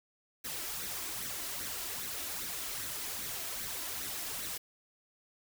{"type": "noise with flanger", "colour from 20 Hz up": "white", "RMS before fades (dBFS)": -39, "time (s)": [0.44, 4.58], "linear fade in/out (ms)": 10, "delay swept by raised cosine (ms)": [0.49, 3.09], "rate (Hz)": 2.5, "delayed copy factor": 0.55, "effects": []}